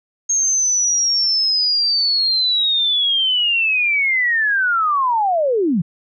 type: linear sweep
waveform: sine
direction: down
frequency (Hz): 6500 to 148.9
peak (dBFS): -14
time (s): 0.29-5.82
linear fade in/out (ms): 10
effects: none